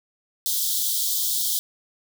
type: high-pass noise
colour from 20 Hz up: white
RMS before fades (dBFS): -24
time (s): 0.46-1.59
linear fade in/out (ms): 0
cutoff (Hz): 3200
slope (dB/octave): 96
effects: none